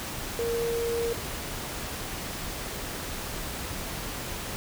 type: tone in noise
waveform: sine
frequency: 466.2 Hz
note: A#4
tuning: in tune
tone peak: -26 dBFS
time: 0.39-1.13 s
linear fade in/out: 0 ms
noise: pink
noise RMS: -35 dBFS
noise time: 0-4.56 s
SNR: +6 dB
effects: none